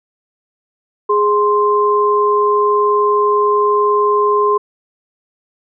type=tone pair together; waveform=sine; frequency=415.3 / 1046.5 Hz; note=G#4 / C6; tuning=0 / 0 cents; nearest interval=octave + major third; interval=1600 cents; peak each=-13 dBFS; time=1.09-4.58 s; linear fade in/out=10 ms; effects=none